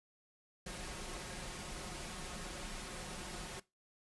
pink noise with comb filter, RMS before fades -45 dBFS, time 0.66-3.6 s, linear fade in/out 5 ms, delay 5.5 ms, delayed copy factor +0.55, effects noise-tail reverb RT60 0.2 s tail -18 dB re dry + resampled to 24000 Hz

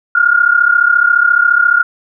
sine tone pair together, 1400 / 1434.4 Hz, F6 / F6, +4 / +46 cents, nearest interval unison, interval 42 cents, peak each -10 dBFS, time 0.15-1.83 s, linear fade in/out 5 ms, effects none

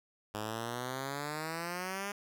5% pulse exponential sweep, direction up, 103.83 to 204.6 Hz, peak -25 dBFS, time 0.34-2.12 s, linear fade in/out 5 ms, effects none

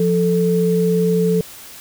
sine tone pair together, 175 / 439.7 Hz, F3 / A4, +4 / -1 cents, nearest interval octave + major third, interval 1595 cents, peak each -16 dBFS, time 0-1.41 s, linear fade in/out 2 ms, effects white hiss -38 dBFS RMS until 1.8 s

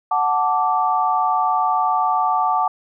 sine chord, D major, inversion first, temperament equal with one note detuned, 740 / 880 / 1167.2 Hz, F#5 / A5 / D6, 0 / 0 / -11 cents, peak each -20 dBFS, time 0.11-2.68 s, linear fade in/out 5 ms, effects none

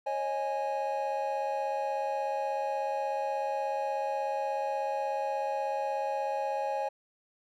triangle chord, C# suspended second, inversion none, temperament equal with one note detuned, 545.8 / 622.3 / 830.6 Hz, C#5 / D#5 / G#5, -27 / 0 / 0 cents, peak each -32 / -35 / -30 dBFS, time 0.06-6.89 s, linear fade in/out 10 ms, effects none

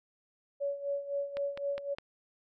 sine tone with tremolo, 564 Hz, C#5, 30 cents sharp, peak -29 dBFS, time 0.6-1.95 s, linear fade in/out 20 ms, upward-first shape sine, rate 3.9 Hz, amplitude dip 75%
click train, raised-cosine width 0.3 ms, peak -25 dBFS, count 4, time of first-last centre 1.37-1.985 s, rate 4.88 Hz
effects none

